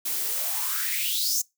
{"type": "noise with high-pass filter sweep", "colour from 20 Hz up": "blue", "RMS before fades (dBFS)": -27, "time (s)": [0.05, 1.42], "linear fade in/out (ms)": 10, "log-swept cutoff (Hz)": [240, 6700], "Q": 5.6, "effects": ["noise-tail reverb RT60 0.2 s tail -23 dB re dry"]}